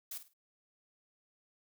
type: noise with echo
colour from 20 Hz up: blue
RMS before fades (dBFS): -42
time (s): 0.11-0.18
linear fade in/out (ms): 5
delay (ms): 52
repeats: 3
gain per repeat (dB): -11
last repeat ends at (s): 0.336
effects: none